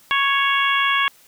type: harmonic tone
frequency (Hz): 554.4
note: C#5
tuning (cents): 0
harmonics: 2 / 3 / 4 / 5 / 6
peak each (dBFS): -20 / -22 / -23 / -24 / -25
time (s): 0.11-1.08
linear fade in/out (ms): 0
effects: white hiss -52 dBFS RMS until 1.27 s